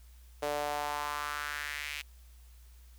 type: tone with high-pass filter sweep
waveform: sawtooth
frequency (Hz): 146.83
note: D3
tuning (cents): 0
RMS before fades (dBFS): -36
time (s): 0.42-2.02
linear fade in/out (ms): 10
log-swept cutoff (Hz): 530 to 2500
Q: 2.9
effects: added 60 Hz sine -52 dBFS peak until 2.98 s + white hiss -65 dBFS RMS until 2.98 s